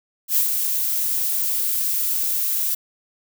violet noise with ADSR envelope, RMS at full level -17 dBFS, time 0.28-2.75 s, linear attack 83 ms, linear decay 110 ms, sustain -5 dB, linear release 8 ms, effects none

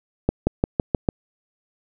accelerating click train, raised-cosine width 2 ms, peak -4 dBFS, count 6, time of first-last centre 0.29-1.088 s, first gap 180 ms, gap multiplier 0.94, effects none

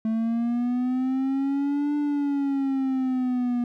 triangle linear two-way sweep, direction up then down, 220 to 294.2 to 240.4 Hz, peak -20 dBFS, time 0.05-3.64 s, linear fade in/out 2 ms, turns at 1.96 s, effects none

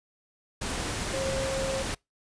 sine tone in noise, 536 Hz, C5, 42 cents sharp, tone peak -29 dBFS, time 1.13-1.83 s, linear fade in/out 10 ms, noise pink, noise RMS -32 dBFS, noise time 0.61-1.95 s, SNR 0 dB, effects noise-tail reverb RT60 0.2 s tail -26 dB re dry + resampled to 22050 Hz

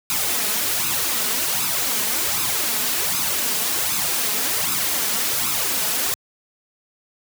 white noise with flanger, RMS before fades -22 dBFS, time 0.1-6.14 s, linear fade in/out 0 ms, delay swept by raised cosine 0.78 to 4.78 ms, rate 1.3 Hz, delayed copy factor +0.65, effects high-pass 80 Hz 12 dB/octave

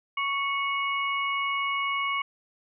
sine tone cluster, 1114 / 2212 / 2890 Hz, C#6 / C#7 / F#7, +8 / -4 / -41 cents, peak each -28 / -29 / -35 dBFS, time 0.17-2.22 s, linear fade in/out 5 ms, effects none

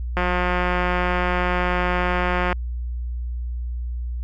click train, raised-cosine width 0.5 ms, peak -7 dBFS, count 423, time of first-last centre 0.17-2.528 s, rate 179 Hz, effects added 60 Hz sine -24 dBFS peak until 4.23 s + MP3 96 kbps

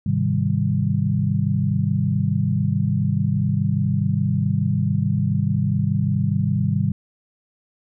sine chord, Ab major seventh, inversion none, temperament equal, 103.83 / 130.81 / 155.56 / 196 Hz, Ab2 / C3 / Eb3 / G3, 0 / 0 / 0 / 0 cents, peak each -23 dBFS, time 0.06-6.92 s, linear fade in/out 5 ms, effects none

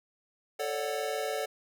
square chord, D major seventh, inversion second, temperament equal with one note detuned, 440 / 547 / 587.3 / 740 Hz, A4 / C#5 / D5 / F#5, 0 / -23 / 0 / 0 cents, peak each -36 / -38 / -37 / -38 dBFS, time 0.59-1.46 s, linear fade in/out 10 ms, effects none

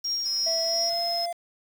sine tone with tremolo, 5580 Hz, F8, 2 cents flat, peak -24 dBFS, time 0.04-0.9 s, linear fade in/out 10 ms, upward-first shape triangle, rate 2.9 Hz, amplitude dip 50%
sine tone, 5150 Hz, E8, 41 cents flat, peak -26 dBFS, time 0.25-1.26 s, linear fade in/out 10 ms
triangle tone with pitch glide, 659.3 to 688.9 Hz, E5 to F5, 0 to -24 cents, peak -26 dBFS, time 0.46-1.33 s, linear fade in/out 10 ms, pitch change +76 cents, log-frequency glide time 0.62-1.01 s
effects tanh soft clip ceiling -14 dBFS + 7-bit

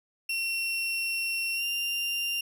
35% pulse tone with pitch glide, 2725 to 2785 Hz, F7 to F7, -43 to -5 cents, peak -26 dBFS, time 0.29-2.41 s, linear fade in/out 5 ms, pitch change +38 cents, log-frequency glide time 1.54-1.64 s, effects none

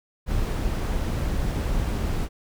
brown noise, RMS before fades -25 dBFS, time 0.26-2.29 s, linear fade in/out 50 ms, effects none

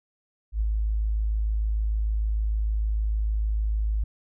sine tone with ADSR envelope, 53.3 Hz, G#1, 46 cents sharp, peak -20 dBFS, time 0.52-4.04 s, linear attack 87 ms, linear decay 20 ms, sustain -2 dB, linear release 6 ms, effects none

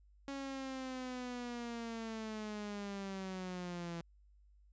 sawtooth linear sweep, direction down, 277.2 to 167.5 Hz, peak -37 dBFS, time 0.28-4.01 s, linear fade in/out 0 ms, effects added 50 Hz sine -62 dBFS peak until 4.72 s + resampled to 16000 Hz

